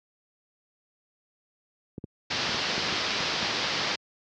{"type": "clicks", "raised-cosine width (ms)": 3, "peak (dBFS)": -22, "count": 8, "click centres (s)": [1.981, 2.041, 2.492, 2.545, 2.78, 2.926, 3.205, 3.429]}
{"type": "low-pass noise", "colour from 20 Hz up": "white", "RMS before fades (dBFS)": -29, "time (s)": [2.3, 3.96], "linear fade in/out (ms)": 10, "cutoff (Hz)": 5300, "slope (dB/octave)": 48}
{"effects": ["high-pass 100 Hz 12 dB/octave"]}